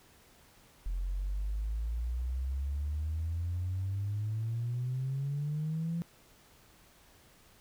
sine exponential sweep, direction up, 42.94 to 171 Hz, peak -30 dBFS, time 0.86-6.02 s, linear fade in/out 0 ms, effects tanh soft clip ceiling -27 dBFS + pink hiss -61 dBFS RMS until 7.6 s

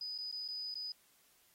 sine tone with dropouts, 4978 Hz, D#8, in tune, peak -39 dBFS, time 0.01-0.92 s, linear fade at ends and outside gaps 2 ms, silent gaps 0.179-0.186 / 0.314-0.325 / 0.479-0.486 / 0.742-0.754 s, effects white hiss -69 dBFS RMS until 1.54 s + AAC 48 kbps

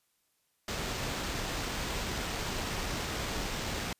pink noise with sample-and-hold, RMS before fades -35 dBFS, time 0.68-3.93 s, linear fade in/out 2 ms, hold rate 11025 Hz, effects white hiss -75 dBFS RMS until 3.99 s + resampled to 32000 Hz

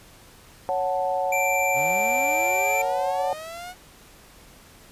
sine chord, F# minor, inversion second, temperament equal, 554.4 / 740 / 880 Hz, C#5 / F#5 / A5, 0 / 0 / 0 cents, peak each -26 / -25 / -29 dBFS, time 0.69-3.33 s, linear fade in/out 0 ms
square tone, 2351 Hz, D7, 1 cent sharp, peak -24 dBFS, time 1.32-2.82 s, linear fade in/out 5 ms
sawtooth linear sweep, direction up, 121 to 739 Hz, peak -31 dBFS, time 1.73-3.75 s, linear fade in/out 50 ms
effects pink hiss -50 dBFS RMS until 4.91 s + resampled to 32000 Hz

